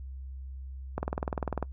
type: click train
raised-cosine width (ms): 1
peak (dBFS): -16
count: 14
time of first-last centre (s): 0.98-1.627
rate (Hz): 20.1
effects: noise-tail reverb RT60 0.1 s tail -24 dB re dry + added 66 Hz sine -38 dBFS peak until 1.72 s